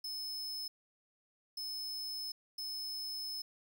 45% pulse tone bursts at uneven times, 5210 Hz, E8, 21 cents flat, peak -39 dBFS, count 3, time 0.04-0.68 / 1.57-2.32 / 2.58-3.42 s, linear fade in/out 5 ms, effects none

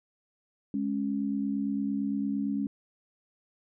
sine tone pair together, 207.7 / 276.5 Hz, G#3 / C#4, 0 / -4 cents, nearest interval perfect fourth, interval 496 cents, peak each -30 / -30 dBFS, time 0.74-2.67 s, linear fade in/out 2 ms, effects none

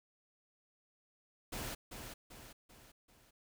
pink noise with echo, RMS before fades -42 dBFS, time 1.52-1.75 s, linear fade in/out 10 ms, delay 390 ms, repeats 4, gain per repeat -6 dB, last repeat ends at 3.31 s, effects none

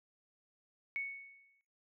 sine tone with exponential decay, 2217 Hz, C#7, in tune, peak -33 dBFS, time 0.96-1.61 s, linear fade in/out 0 ms, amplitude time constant 140 ms, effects noise-tail reverb RT60 0.4 s tail -20 dB re dry

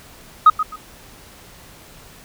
sine tone with echo, 1257 Hz, D#6, 17 cents sharp, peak -3 dBFS, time 0.46-0.5 s, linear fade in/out 5 ms, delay 130 ms, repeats 2, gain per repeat -13 dB, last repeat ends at 0.76 s, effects tanh soft clip ceiling -1 dBFS + pink hiss -44 dBFS RMS until 2.24 s

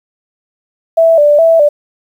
sine tone with vibrato, 622 Hz, D#5, 1 cent flat, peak -4 dBFS, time 0.97-1.69 s, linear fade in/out 10 ms, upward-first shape square, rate 2.4 Hz, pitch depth 97 cents each way, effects 7-bit

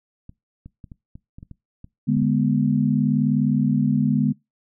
clicks, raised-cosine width 5 ms, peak -27 dBFS, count 11, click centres 0.294 / 0.66 / 0.842 / 0.918 / 1.155 / 1.385 / 1.429 / 1.513 / 1.844 / 2.171 / 2.225 s
sine chord, G# diminished, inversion second, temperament equal, 146.83 / 207.7 / 246.9 Hz, D3 / G#3 / B3, 0 / 0 / 0 cents, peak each -21 dBFS, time 2.07-4.33 s, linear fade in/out 20 ms
effects noise-tail reverb RT60 0.2 s tail -22 dB re dry

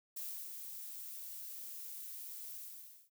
violet noise with ADSR envelope, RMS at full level -42 dBFS, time 0.16-3.1 s, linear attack 11 ms, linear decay 300 ms, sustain -5 dB, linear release 540 ms, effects none

